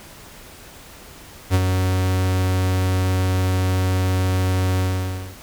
45% pulse tone with ADSR envelope, 93 Hz, F#2, 9 cents sharp, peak -12 dBFS, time 1.5-5.37 s, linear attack 44 ms, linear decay 45 ms, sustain -5 dB, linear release 580 ms, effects pink hiss -42 dBFS RMS until 5.42 s

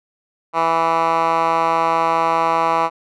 10% pulse tone with band-pass filter, 164.81 Hz, E3, in tune, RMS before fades -17 dBFS, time 0.53-2.9 s, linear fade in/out 50 ms, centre 1100 Hz, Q 2.3, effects none

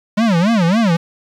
square tone with vibrato, 196.8 Hz, G3, 7 cents sharp, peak -12 dBFS, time 0.17-0.97 s, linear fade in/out 10 ms, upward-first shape sine, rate 3.6 Hz, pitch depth 300 cents each way, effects low-pass 5000 Hz 12 dB/octave + 7-bit

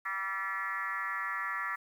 sine tone with frequency modulation, 1545 Hz, G6, 26 cents flat, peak -32 dBFS, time 0.05-1.76 s, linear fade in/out 10 ms, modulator 192 Hz, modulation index 2.5, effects 10-bit

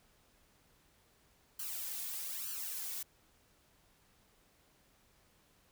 blue noise with flanger, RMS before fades -41 dBFS, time 1.59-3.03 s, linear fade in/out 5 ms, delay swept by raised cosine 0.67 to 2.77 ms, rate 1.1 Hz, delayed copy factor +0.9, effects pink hiss -69 dBFS RMS until 5.71 s

